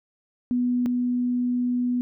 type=tone pair in turn; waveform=sine; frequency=246.2 / 246.2 Hz; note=B3 / B3; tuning=-5 / -5 cents; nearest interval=unison; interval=0 cents; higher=neither; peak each=-20 / -21 dBFS; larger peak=first; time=0.51-0.86 / 0.86-2.01 s; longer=second; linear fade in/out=0 ms; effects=none